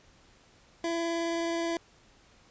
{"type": "tone with vibrato", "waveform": "25% pulse", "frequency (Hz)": 335.3, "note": "E4", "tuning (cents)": 30, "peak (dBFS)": -25, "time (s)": [0.84, 1.77], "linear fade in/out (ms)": 2, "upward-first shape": "triangle", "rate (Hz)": 19, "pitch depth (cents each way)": 11, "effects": ["pink hiss -60 dBFS RMS until 2.5 s", "resampled to 16000 Hz"]}